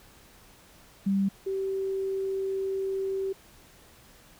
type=tone pair in turn; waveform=sine; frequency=196 / 386.2 Hz; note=G3 / G4; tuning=0 / -26 cents; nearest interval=octave; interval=1174 cents; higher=second; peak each=-22 / -27 dBFS; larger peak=first; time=1.06-1.29 / 1.46-3.33 s; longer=second; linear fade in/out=10 ms; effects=pink hiss -55 dBFS RMS until 4.39 s